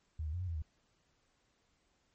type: tone with pitch steps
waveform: sine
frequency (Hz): 78.6 / 75.8 / 88.5 / 92.1 / 83.6 / 77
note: D#2 / D#2 / F2 / F#2 / E2 / D#2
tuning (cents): +18 / -45 / +23 / -7 / +25 / -17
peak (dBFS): -35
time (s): 0.19-0.622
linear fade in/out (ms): 5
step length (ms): 72
effects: pink hiss -75 dBFS RMS until 2.14 s + MP3 32 kbps

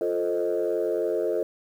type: chord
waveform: sine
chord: F dominant seventh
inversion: none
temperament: equal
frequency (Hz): 349.2 / 440 / 523.3 / 622.3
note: F4 / A4 / C5 / Eb5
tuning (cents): 0 / 0 / 0 / 0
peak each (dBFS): -28 / -26 / -29 / -29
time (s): 0.01-1.43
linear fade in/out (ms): 2
effects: tanh soft clip ceiling -16 dBFS + 9-bit

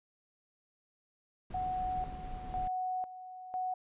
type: noise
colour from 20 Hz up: brown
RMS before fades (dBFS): -43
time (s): 1.5-2.68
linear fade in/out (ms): 5
type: tone with tremolo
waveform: sine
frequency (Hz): 740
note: F#5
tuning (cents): 0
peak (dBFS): -32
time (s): 1.54-3.74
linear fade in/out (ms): 5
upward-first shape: square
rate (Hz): 1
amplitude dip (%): 75
effects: resampled to 8000 Hz

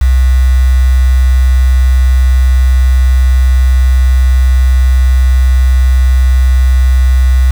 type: tone with quantisation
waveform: sine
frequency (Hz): 64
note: C2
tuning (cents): -38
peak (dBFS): -4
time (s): 0.01-7.51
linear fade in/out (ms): 5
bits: 4
effects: none

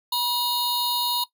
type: tone cluster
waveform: square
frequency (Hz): 966 / 3744 / 4216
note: B5 / A#7 / C8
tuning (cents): -39 / +7 / +12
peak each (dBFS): -27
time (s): 0.12-1.24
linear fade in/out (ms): 5
effects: noise-tail reverb RT60 0.1 s tail -17 dB re dry

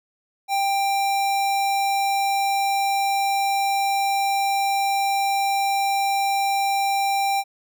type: tone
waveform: square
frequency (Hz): 790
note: G5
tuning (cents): +13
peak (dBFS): -20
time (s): 0.48-7.44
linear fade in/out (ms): 50
effects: none

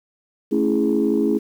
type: chord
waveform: sine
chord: A major seventh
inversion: none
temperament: equal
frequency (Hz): 220 / 277.2 / 329.6 / 415.3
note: A3 / C#4 / E4 / G#4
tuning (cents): 0 / 0 / 0 / 0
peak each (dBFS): -21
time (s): 0.51-1.39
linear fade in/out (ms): 20
effects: tanh soft clip ceiling -8 dBFS + 8-bit

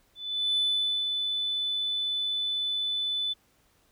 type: tone with ADSR envelope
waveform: sine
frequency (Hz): 3498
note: A7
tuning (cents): -11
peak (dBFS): -21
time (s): 0.15-3.34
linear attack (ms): 420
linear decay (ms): 480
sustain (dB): -5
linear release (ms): 20
effects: tanh soft clip ceiling -20 dBFS + pink hiss -66 dBFS RMS until 3.91 s

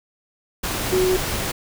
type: tone in noise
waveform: sine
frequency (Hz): 370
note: F#4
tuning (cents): 0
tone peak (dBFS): -16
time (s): 0.92-1.17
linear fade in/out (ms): 10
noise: pink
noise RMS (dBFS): -25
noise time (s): 0.63-1.52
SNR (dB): +6
effects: none

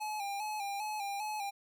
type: tone with vibrato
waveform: square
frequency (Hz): 826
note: G#5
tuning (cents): -10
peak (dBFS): -36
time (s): 0-1.51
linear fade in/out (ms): 20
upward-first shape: square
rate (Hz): 2.5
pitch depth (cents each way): 56
effects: none

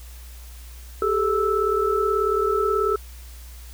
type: tone cluster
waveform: sine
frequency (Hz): 394.5 / 432.9 / 1315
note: G4 / A4 / E6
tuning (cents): +11 / -28 / -5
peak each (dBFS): -23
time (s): 1.02-2.96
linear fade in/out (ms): 2
effects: added 60 Hz sine -38 dBFS peak until 3.73 s + white hiss -48 dBFS RMS until 3.73 s

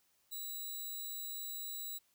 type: tone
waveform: 5% pulse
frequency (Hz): 3927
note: B7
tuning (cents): -11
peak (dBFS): -33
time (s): 0.31-1.99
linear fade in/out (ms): 20
effects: white hiss -74 dBFS RMS until 2.14 s

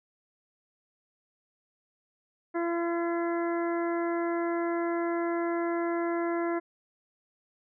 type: harmonic tone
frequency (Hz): 340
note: F4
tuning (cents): -46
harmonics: 1 / 2 / 3 / 4 / 5 / 6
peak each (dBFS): -28 / -34 / -38 / -40 / -42 / -44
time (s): 2.54-6.6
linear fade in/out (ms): 20
effects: none

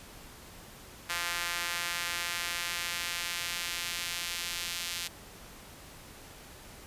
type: tone with high-pass filter sweep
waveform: sawtooth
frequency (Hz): 173.4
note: F3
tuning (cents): -12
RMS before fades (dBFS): -35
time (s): 1.09-5.08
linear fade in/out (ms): 10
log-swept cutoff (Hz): 1600 to 3100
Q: 1
effects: pink hiss -50 dBFS RMS until 6.86 s + resampled to 32000 Hz

